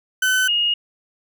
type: tone pair in turn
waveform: 35% pulse / sine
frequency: 1516 / 2862 Hz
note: F#6 / F7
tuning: +42 / +42 cents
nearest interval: major seventh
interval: 1100 cents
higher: second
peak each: -14 / -16 dBFS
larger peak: first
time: 0.22-0.48 / 0.48-0.74 s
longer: neither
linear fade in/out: 5 ms
effects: none